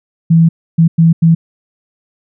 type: tone bursts at uneven times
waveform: sine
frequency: 164.81 Hz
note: E3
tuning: in tune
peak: -4 dBFS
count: 4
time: 0.3-0.49 / 0.78-0.88 / 0.98-1.13 / 1.22-1.35 s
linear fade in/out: 10 ms
effects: none